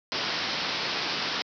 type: low-pass noise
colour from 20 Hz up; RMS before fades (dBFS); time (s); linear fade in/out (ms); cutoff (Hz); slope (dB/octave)
white; -30; 0.12-1.42; 0; 5400; 96
effects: high-pass 150 Hz 12 dB/octave